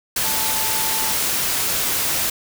sine tone in noise, 880 Hz, A5, in tune, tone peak -29 dBFS, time 0.24-1.13 s, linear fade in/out 5 ms, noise white, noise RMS -21 dBFS, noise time 0.16-2.3 s, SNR -11 dB, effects none

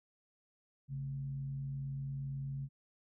sine tone with frequency modulation, 137.7 Hz, C#3, 11 cents flat, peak -37 dBFS, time 0.88-2.69 s, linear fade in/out 50 ms, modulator 82.1 Hz, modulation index 0.27, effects none

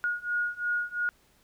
sine beating tone pair, 1439 / 1441.9 Hz, F#6 / F#6, -49 / -45 cents, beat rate 2.9 Hz, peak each -31 / -30 dBFS, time 0.04-1.09 s, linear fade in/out 0 ms, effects pink hiss -64 dBFS RMS until 1.43 s

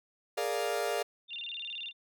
40% pulse chord, Bb dominant seventh, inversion third, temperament equal, 415.3 / 466.2 / 587.3 / 698.5 Hz, Ab4 / Bb4 / D5 / F5, 0 / 0 / 0 / 0 cents, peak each -35 dBFS, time 0.37-1.03 s, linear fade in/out 10 ms
sine tone with vibrato, 3165 Hz, G7, 16 cents sharp, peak -37 dBFS, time 1.28-1.93 s, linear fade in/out 50 ms, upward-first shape square, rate 19 Hz, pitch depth 220 cents each way
effects none

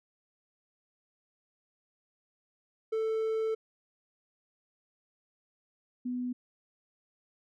triangle / sine tone pair in turn, 442.3 / 248.2 Hz, A4 / B3, +9 / +9 cents, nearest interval minor seventh, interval 1000 cents, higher first, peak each -26 / -31 dBFS, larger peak first, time 2.92-3.55 / 6.05-6.33 s, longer first, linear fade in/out 10 ms, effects none

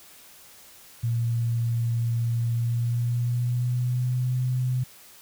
sine tone with pitch glide, 117 to 126.85 Hz, A#2 to B2, +7 to +47 cents, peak -22 dBFS, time 1.03-4.84 s, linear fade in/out 10 ms, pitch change +140 cents, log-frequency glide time 2.52-4.38 s, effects white hiss -50 dBFS RMS until 5.21 s

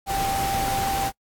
sine tone in noise, 784 Hz, G5, in tune, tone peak -23 dBFS, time 0.06-1.12 s, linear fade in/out 50 ms, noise pink, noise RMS -29 dBFS, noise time 0.06-1.12 s, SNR +3 dB, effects noise-tail reverb RT60 0.1 s tail -26 dB re dry + AAC 64 kbps

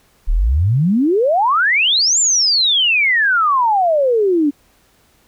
sine exponential two-way sweep, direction up then down, 32.7 to 7459 to 277.1 Hz, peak -11 dBFS, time 0.27-4.51 s, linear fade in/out 20 ms, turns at 2.19 s, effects pink hiss -55 dBFS RMS until 5.27 s

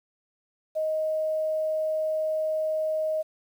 sine tone with quantisation, 626 Hz, D#5, 10 cents sharp, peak -24 dBFS, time 0.75-3.23 s, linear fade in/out 20 ms, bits 9, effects none

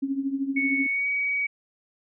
sine tone with tremolo, 273.2 Hz, C#4, 25 cents flat, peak -21 dBFS, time 0.02-0.87 s, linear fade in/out 10 ms, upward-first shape triangle, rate 13 Hz, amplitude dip 80%
sine tone with pitch glide, 2217 to 2262 Hz, C#7 to C#7, 0 to +34 cents, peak -23 dBFS, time 0.56-1.47 s, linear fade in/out 10 ms, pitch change +34 cents, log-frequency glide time 0.89-1.07 s
effects none

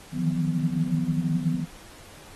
sine tone cluster, 155.5 / 161.4 / 168.7 / 179.9 / 249.5 Hz, D#3 / E3 / E3 / F#3 / B3, -1 / -36 / +40 / -48 / +18 cents, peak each -29 dBFS, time 0.12-1.66 s, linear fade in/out 50 ms, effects pink hiss -48 dBFS RMS until 2.35 s + AAC 32 kbps

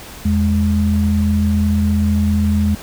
sine tone pair together, 83.14 / 207.7 Hz, E2 / G#3, +15 / 0 cents, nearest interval octave + major third, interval 1585 cents, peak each -15 dBFS, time 0.25-2.75 s, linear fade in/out 5 ms, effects added 51 Hz sine -44 dBFS peak until 2.82 s + pink hiss -35 dBFS RMS until 2.82 s

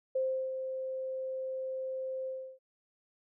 sine tone with ADSR envelope, 523.3 Hz, C5, in tune, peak -27 dBFS, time 0.15-2.59 s, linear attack 8 ms, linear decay 350 ms, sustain -7 dB, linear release 320 ms, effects none

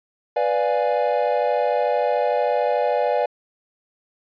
triangle chord, B diminished seventh, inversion none, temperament equal, 493.9 / 587.3 / 698.5 / 830.6 Hz, B4 / D5 / F5 / Ab5, 0 / 0 / 0 / 0 cents, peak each -21 / -20 / -23 / -23 dBFS, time 0.36-3.26 s, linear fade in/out 5 ms, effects resampled to 11025 Hz

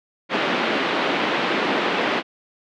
pink band-pass noise, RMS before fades -22 dBFS, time 0.29-2.23 s, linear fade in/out 50 ms, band 230 to 3400 Hz, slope 24 dB/octave, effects none

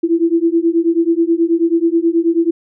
sine beating tone pair, 329.6 / 338.9 Hz, E4 / E4, 0 / +48 cents, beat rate 9.3 Hz, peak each -14 dBFS, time 0.03-2.51 s, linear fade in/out 10 ms, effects none

